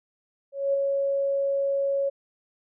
sine tone with ADSR envelope, 554 Hz, C#5, 1 cent flat, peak -19 dBFS, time 0.52-2.1 s, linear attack 220 ms, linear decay 6 ms, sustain -3 dB, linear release 17 ms, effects none

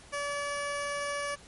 15% pulse tone, 574 Hz, D5, 40 cents flat, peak -25 dBFS, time 0.12-1.36 s, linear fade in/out 20 ms, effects pink hiss -53 dBFS RMS until 1.47 s + MP3 48 kbps

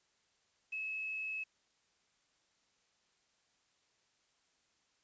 sine tone with quantisation, 2586 Hz, E7, 34 cents flat, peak -37 dBFS, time 0.72-1.44 s, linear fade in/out 10 ms, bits 10, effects white hiss -75 dBFS RMS until 5.03 s + resampled to 16000 Hz

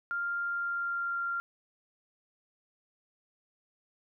sine tone with pitch glide, 1396.9 to 1386.4 Hz, F6 to F6, 0 to -13 cents, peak -30 dBFS, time 0.11-1.4 s, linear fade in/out 0 ms, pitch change -13 cents, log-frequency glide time 0.42-1.21 s, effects none

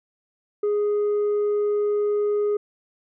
sine tone with tanh clipping, 414.7 Hz, G#4, 3 cents flat, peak -20 dBFS, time 0.63-2.57 s, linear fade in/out 5 ms, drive 2 dB, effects none

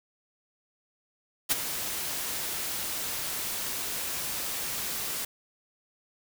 white noise with ADSR envelope, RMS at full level -22 dBFS, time 1.49-5.25 s, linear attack 26 ms, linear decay 20 ms, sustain -11 dB, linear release 4 ms, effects none

